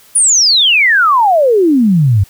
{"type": "exponential sweep", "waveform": "sine", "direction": "down", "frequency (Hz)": [10010, 92], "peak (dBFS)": -6, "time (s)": [0.15, 2.24], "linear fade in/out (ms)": 10, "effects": ["white hiss -44 dBFS RMS until 2.29 s"]}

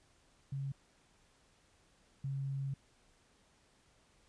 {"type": "tone pair in turn", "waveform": "sine", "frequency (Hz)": [137.4, 136.91], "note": ["C#3", "C#3"], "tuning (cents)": [-15, -21], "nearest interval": "unison", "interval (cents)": 6, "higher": "first", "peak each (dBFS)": [-36, -35], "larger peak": "second", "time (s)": [[0.52, 0.72], [2.24, 2.74]], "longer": "second", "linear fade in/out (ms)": 5, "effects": ["pink hiss -69 dBFS RMS until 4.28 s", "resampled to 22050 Hz"]}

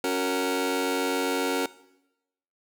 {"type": "chord", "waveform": "sawtooth", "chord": "F# major", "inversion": "second", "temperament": "just", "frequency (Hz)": [277.5, 370, 462.5], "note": ["C#4", "F#4", "A#4"], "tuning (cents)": [2, 0, -14], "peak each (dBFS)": -25, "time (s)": [0.04, 1.66], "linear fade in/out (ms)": 2, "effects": ["noise-tail reverb RT60 0.9 s tail -19 dB re dry"]}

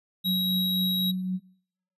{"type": "tone", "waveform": "square", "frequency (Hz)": 3838, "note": "A#7", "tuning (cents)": 50, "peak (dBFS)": -26, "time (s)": [0.24, 1.12], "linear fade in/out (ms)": 20}
{"type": "tone with tremolo", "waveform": "sine", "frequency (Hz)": 185, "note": "F#3", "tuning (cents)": 0, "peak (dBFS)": -24, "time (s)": [0.24, 1.4], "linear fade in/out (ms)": 50, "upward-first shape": "triangle", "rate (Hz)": 3.8, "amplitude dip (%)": 40}
{"effects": ["noise-tail reverb RT60 0.7 s tail -24 dB re dry", "resampled to 32000 Hz"]}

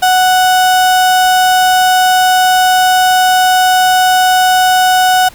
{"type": "tone", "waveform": "35% pulse", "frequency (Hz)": 740, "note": "F#5", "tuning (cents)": 0, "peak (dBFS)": -5, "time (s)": [0.02, 5.29], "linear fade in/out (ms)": 10, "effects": ["pink hiss -38 dBFS RMS until 5.34 s"]}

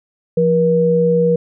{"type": "tone pair together", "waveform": "sine", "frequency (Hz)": [172.05, 479.1], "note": ["F3", "A#4"], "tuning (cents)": [-26, 47], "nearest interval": "octave + tritone", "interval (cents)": 1773, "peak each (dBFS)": [-16, -12], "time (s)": [0.37, 1.36], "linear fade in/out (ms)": 5, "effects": []}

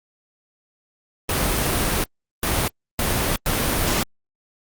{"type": "noise bursts at uneven times", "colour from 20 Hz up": "pink", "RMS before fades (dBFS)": -21, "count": 4, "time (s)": [[1.29, 2.04], [2.43, 2.68], [2.99, 3.36], [3.46, 4.03]], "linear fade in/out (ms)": 2, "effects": ["Opus 32 kbps"]}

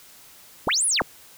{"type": "linear two-way sweep", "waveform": "sine", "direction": "up then down", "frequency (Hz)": [108.5, 10548, 108.5], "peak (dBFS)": -19, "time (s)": [0.67, 1.02], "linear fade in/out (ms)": 0, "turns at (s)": 0.86, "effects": ["white hiss -49 dBFS RMS until 1.37 s"]}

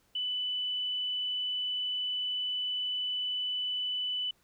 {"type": "tone", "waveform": "sine", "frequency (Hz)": 2989, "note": "F#7", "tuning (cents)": 17, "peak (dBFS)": -30, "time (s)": [0.15, 4.31], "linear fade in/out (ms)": 5, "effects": ["pink hiss -69 dBFS RMS until 4.43 s"]}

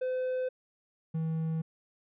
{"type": "tone pair in turn", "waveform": "triangle", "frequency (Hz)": [511, 160.95], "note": ["C5", "E3"], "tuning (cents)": [-41, -41], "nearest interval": "octave + minor sixth", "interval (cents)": 2000, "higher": "first", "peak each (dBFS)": -27, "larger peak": "neither", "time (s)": [[0.01, 0.49], [1.14, 1.62]], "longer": "neither", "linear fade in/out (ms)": 10, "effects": ["resampled to 8000 Hz"]}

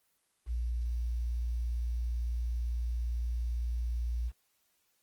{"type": "tone with quantisation", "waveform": "sine", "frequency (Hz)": 58.9, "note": "A#1", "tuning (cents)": 19, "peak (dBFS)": -30, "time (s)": [0.46, 4.32], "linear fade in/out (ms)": 50, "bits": 10, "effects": ["white hiss -74 dBFS RMS until 5.02 s", "Opus 24 kbps"]}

